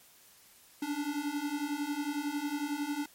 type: beating tone pair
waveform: square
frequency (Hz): 284.8 / 295.8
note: C#4 / D4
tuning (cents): +47 / +13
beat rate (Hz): 11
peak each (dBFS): -37 / -35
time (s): 0.82-3.06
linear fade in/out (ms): 5
effects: white hiss -59 dBFS RMS until 3.14 s + MP3 64 kbps